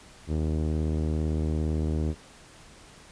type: tone with low-pass filter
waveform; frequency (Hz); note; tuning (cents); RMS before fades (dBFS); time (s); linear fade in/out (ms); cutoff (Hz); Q
sawtooth; 77.78; D#2; 0; -27; 0.27-2.15; 50; 390; 1.3
effects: pink hiss -51 dBFS RMS until 3.11 s + resampled to 22050 Hz